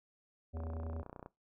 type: harmonic tone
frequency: 81 Hz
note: E2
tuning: 30 cents flat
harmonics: 1 / 3 / 5 / 7 / 9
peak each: -39 / -48 / -55 / -52 / -60 dBFS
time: 0.53-1.03 s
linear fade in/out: 20 ms
type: click train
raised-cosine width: 1 ms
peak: -33 dBFS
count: 22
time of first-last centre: 0.57-1.261 s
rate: 30.4 Hz
effects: noise-tail reverb RT60 0.2 s tail -20 dB re dry